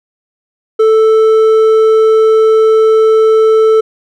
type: tone with hard clipping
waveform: sine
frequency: 440 Hz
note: A4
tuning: in tune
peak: -6 dBFS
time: 0.79-3.81 s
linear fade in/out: 10 ms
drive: 5 dB
effects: none